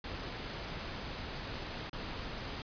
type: noise with dropouts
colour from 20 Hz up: pink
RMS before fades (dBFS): -41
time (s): 0.04-2.62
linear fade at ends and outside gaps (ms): 2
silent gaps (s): 1.896-1.93
effects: resampled to 11025 Hz